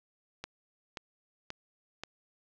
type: click train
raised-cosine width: 0.2 ms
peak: -21 dBFS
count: 4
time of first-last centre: 0.44-2.036 s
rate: 1.88 Hz
effects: low-pass 6000 Hz 12 dB/octave + 9-bit